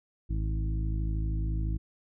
harmonic tone with a mistuned harmonic, 53.6 Hz, A1, 45 cents flat, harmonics 1 / 2 / 3 / 4 / 5 / 6, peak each -28 / -35 / -38 / -49 / -47 / -43 dBFS, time 0.29-1.78 s, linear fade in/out 20 ms, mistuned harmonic 1, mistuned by +43 cents, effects none

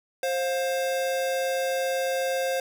square tone pair together, 529 / 706.7 Hz, C5 / F5, +19 / +20 cents, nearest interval perfect fourth, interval 501 cents, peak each -26 / -32 dBFS, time 0.23-2.6 s, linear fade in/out 2 ms, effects none

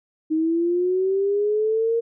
sine linear sweep, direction up, 311.1 to 466.2 Hz, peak -18 dBFS, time 0.3-2.01 s, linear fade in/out 20 ms, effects none

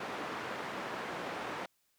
white band-pass noise, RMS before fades -40 dBFS, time 0-1.66 s, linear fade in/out 5 ms, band 180 to 1400 Hz, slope 12 dB/octave, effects white hiss -75 dBFS RMS until 1.98 s

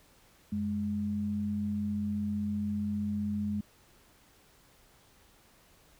sine tone pair together, 92.5 / 207.7 Hz, F#2 / G#3, 0 / 0 cents, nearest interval octave + major second, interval 1400 cents, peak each -38 / -30 dBFS, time 0.52-3.61 s, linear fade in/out 5 ms, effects pink hiss -62 dBFS RMS until 5.99 s

